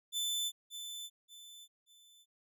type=tone with echo; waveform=sawtooth; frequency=3520 Hz; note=A7; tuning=in tune; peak=-30 dBFS; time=0.12-0.52 s; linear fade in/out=50 ms; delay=580 ms; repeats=3; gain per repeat=-9 dB; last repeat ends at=2.26 s; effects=none